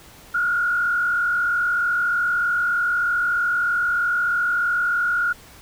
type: tone with frequency modulation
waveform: sine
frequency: 1422 Hz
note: F6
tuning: 31 cents sharp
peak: -18 dBFS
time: 0.34-5.33 s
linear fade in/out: 10 ms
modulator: 43.2 Hz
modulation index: 1
effects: pink hiss -46 dBFS RMS until 5.61 s